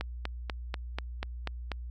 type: click train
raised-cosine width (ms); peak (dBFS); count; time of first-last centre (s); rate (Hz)
0.3; -17; 8; 0.01-1.717; 4.1
effects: added 60 Hz sine -37 dBFS peak until 1.9 s